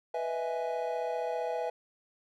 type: chord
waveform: triangle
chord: E major seventh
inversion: second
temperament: equal with one note detuned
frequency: 493.9 / 624.1 / 659.3 / 830.6 Hz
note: B4 / D#5 / E5 / G#5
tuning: 0 / +5 / 0 / 0 cents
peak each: -33 / -39 / -33 / -35 dBFS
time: 0.14-1.7 s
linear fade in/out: 5 ms
effects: none